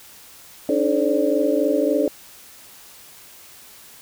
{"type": "tone cluster", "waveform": "sine", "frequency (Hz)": [284.8, 308.4, 431.2, 532, 586], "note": ["C#4", "D#4", "A4", "C5", "D5"], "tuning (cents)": [47, -15, -35, 29, -4], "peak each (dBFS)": -23, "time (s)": [0.69, 2.08], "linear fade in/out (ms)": 2, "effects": ["white hiss -45 dBFS RMS until 4.01 s"]}